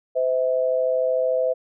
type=tone pair together; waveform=sine; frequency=512.7 / 646 Hz; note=C5 / E5; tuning=-35 / -35 cents; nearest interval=major third; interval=400 cents; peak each=-20 / -23 dBFS; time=0.15-1.54 s; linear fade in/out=20 ms; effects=none